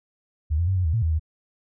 sine tone with pitch steps, 76.2 / 85.6 / 95.1 / 91.3 / 79 / 113.6 / 80.9 / 78.8 Hz, D#2 / F2 / F#2 / F#2 / D#2 / A#2 / E2 / D#2, -36 / -34 / +48 / -23 / +27 / -44 / -32 / +23 cents, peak -19 dBFS, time 0.5-1.196 s, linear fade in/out 20 ms, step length 87 ms, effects none

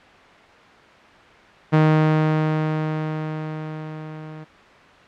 sawtooth tone with level ramp, 155.56 Hz, D#3, in tune, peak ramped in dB -8 to -31 dBFS, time 1.72-4.45 s, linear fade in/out 20 ms, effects white hiss -46 dBFS RMS until 5.07 s + low-pass 2000 Hz 12 dB/octave

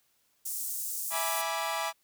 pink high-pass noise, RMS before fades -35 dBFS, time 0.45-1.42 s, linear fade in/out 10 ms, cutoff 7300 Hz, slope 24 dB/octave
sawtooth chord, E dominant seventh, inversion none, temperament equal with one note detuned, 659.3 / 830.6 / 979.2 / 1174.7 Hz, E5 / G#5 / B5 / D6, 0 / 0 / -15 / 0 cents, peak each -32 dBFS, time 1.1-1.93 s, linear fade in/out 50 ms
effects white hiss -71 dBFS RMS until 2.03 s

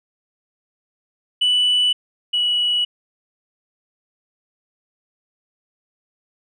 sine tone pair in turn, 2970 / 2934 Hz, F#7 / F#7, +6 / -15 cents, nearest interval unison, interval 21 cents, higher first, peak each -12 / -15 dBFS, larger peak first, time 1.41-1.93 / 2.33-2.85 s, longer neither, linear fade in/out 10 ms, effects tanh soft clip ceiling -12 dBFS

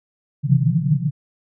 pink band-pass noise, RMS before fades -17 dBFS, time 0.43-1.11 s, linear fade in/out 50 ms, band 130 to 170 Hz, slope 96 dB/octave, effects none

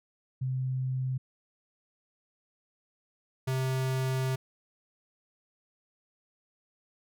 sine / square tone pair in turn, 129.8 / 131.01 Hz, C3 / C3, -13 / +3 cents, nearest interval unison, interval 16 cents, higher second, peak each -28 dBFS, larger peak neither, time 0.41-1.18 / 3.47-4.36 s, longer second, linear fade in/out 10 ms, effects none

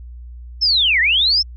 sine linear two-way sweep, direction down then up, 5400 to 1774 to 5400 Hz, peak -12 dBFS, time 0.61-1.43 s, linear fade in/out 20 ms, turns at 1 s, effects added 60 Hz sine -32 dBFS peak until 1.56 s

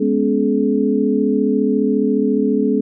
sine tone cluster, 206.9 / 246.5 / 281.1 / 425.8 Hz, G#3 / B3 / C#4 / G#4, -6 / -3 / +24 / +43 cents, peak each -19 dBFS, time 0-2.81 s, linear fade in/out 10 ms, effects none

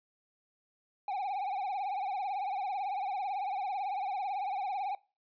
triangle tone with vibrato, 784 Hz, G5, in tune, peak -30 dBFS, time 1.08-4.95 s, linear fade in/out 2 ms, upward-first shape triangle, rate 18 Hz, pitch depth 130 cents each way, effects noise-tail reverb RT60 0.3 s tail -21 dB re dry + resampled to 11025 Hz

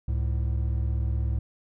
triangle tone pair together, 68.08 / 108 Hz, C#2 / A2, -31 / -32 cents, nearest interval minor sixth, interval 799 cents, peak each -23 / -27 dBFS, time 0.08-1.39 s, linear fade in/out 5 ms, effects none

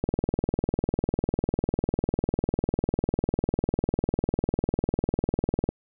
click train, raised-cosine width 2 ms, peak -10 dBFS, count 114, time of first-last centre 0.04-5.69 s, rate 20 Hz, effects none

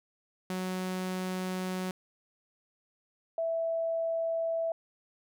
sawtooth / sine tone pair in turn, 185 / 659.3 Hz, F#3 / E5, 0 / 0 cents, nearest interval octave + minor seventh, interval 2200 cents, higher second, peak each -28 dBFS, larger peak neither, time 0.5-1.91 / 3.38-4.72 s, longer first, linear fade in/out 2 ms, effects none

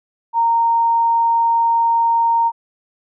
sine tone, 925 Hz, A#5, 14 cents flat, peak -12 dBFS, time 0.33-2.52 s, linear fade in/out 50 ms, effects none

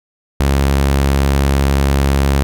sawtooth tone with vibrato, 69 Hz, C#2, 7 cents flat, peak -7 dBFS, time 0.4-2.43 s, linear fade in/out 0 ms, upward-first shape square, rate 19 Hz, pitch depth 12 cents each way, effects none

